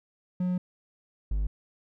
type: tone pair in turn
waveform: triangle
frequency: 180.9 / 50.64 Hz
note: F#3 / G#1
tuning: -39 / -43 cents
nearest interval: octave + minor seventh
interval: 2204 cents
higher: first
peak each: -23 dBFS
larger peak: neither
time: 0.4-0.58 / 1.31-1.47 s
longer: first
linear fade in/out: 5 ms
effects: none